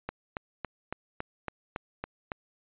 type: click train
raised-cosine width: 0.5 ms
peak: -18 dBFS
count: 9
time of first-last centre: 0.09-2.318 s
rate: 3.59 Hz
effects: resampled to 8000 Hz